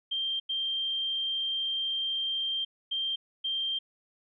sine tone bursts at uneven times, 3168 Hz, G7, 18 cents sharp, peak -28 dBFS, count 4, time 0.11-0.4 / 0.49-2.65 / 2.91-3.16 / 3.44-3.79 s, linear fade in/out 10 ms, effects none

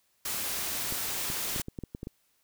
white noise, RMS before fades -33 dBFS, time 0.25-1.62 s, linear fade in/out 5 ms
clicks, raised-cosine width 3 ms, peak -24 dBFS, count 10, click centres 0.924 / 1.301 / 1.562 / 1.598 / 1.684 / 1.788 / 1.837 / 1.949 / 2.031 / 2.071 s
effects white hiss -71 dBFS RMS until 2.43 s

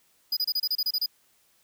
square tone bursts, 4945 Hz, D#8, 12 cents flat, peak -24 dBFS, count 10, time 0.32-1.061 s, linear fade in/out 5 ms, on 48 ms, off 29 ms, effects white hiss -65 dBFS RMS until 1.63 s

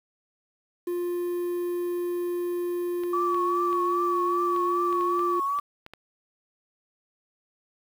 triangle tone, 351.3 Hz, F4, 10 cents sharp, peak -24 dBFS, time 0.87-5.4 s, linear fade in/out 5 ms
clicks, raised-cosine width 0.3 ms, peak -26 dBFS, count 10, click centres 3.036 / 3.345 / 3.729 / 4.563 / 4.927 / 5.01 / 5.193 / 5.588 / 5.864 / 5.936 s
sine tone with vibrato, 1137 Hz, C#6, 44 cents sharp, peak -24 dBFS, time 3.13-5.6 s, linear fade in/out 5 ms, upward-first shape triangle, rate 2.5 Hz, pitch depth 64 cents each way
effects 8-bit

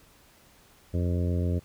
harmonic tone, 87.8 Hz, F2, 10 cents sharp, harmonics 1 / 2 / 3 / 4 / 5 / 6 / 7, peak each -25 / -32 / -35 / -38 / -39 / -41 / -43 dBFS, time 0.93-1.6 s, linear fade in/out 20 ms, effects pink hiss -58 dBFS RMS until 1.64 s

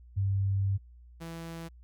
sine / sawtooth tone pair in turn, 98 / 165.72 Hz, G2 / E3, 0 / +9 cents, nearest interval major sixth, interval 909 cents, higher second, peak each -25 / -35 dBFS, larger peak first, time 0.16-0.78 / 1.2-1.69 s, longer first, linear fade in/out 20 ms, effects added 60 Hz sine -50 dBFS peak until 1.83 s

